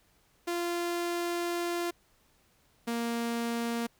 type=tone pair in turn; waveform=sawtooth; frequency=345.9 / 233.7 Hz; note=F4 / A#3; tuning=-17 / +5 cents; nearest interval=perfect fifth; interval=678 cents; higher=first; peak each=-26 dBFS; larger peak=neither; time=0.47-1.91 / 2.87-3.87 s; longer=first; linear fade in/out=10 ms; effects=pink hiss -67 dBFS RMS until 3.99 s